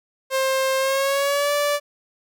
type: tone with pitch glide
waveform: sawtooth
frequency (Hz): 530 to 581.3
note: C5 to D5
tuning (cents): +22 to -18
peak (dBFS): -15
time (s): 0.3-1.8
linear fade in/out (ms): 50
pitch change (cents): +160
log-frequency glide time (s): 0.78-1.53
effects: none